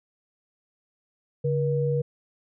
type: tone pair together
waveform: sine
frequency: 142.4 / 479 Hz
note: C#3 / A#4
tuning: +47 / +47 cents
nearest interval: octave + major sixth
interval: 2100 cents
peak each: -24 / -25 dBFS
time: 1.44-2.02 s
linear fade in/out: 10 ms
effects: none